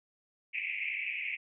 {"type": "band-pass noise", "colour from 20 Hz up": "white", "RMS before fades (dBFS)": -36, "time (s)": [0.53, 1.37], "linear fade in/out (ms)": 20, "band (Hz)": [2100, 2600], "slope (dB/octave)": 96, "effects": []}